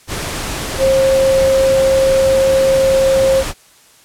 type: tone in noise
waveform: sine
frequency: 534 Hz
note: C5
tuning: 35 cents sharp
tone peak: -9 dBFS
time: 0.78-3.44 s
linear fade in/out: 50 ms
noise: pink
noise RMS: -22 dBFS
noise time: 0.07-3.54 s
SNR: +10 dB
effects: white hiss -47 dBFS RMS until 4.04 s + low-pass 11000 Hz 12 dB/octave